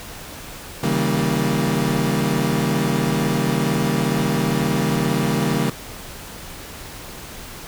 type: chord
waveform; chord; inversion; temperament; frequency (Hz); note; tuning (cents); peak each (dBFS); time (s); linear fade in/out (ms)
30% pulse; C# diminished seventh; none; equal with one note detuned; 138.59 / 160.77 / 196 / 233.1; C#3 / E3 / G3 / Bb3; 0 / -43 / 0 / 0; -21; 0.83-5.7; 5
effects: pink hiss -36 dBFS RMS until 7.67 s